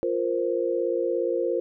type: chord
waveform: sine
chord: F suspended fourth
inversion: none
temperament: equal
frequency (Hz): 349.2 / 466.2 / 523.3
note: F4 / Bb4 / C5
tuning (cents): 0 / 0 / 0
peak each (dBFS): -27 / -27 / -27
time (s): 0.03-1.6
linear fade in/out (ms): 0
effects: none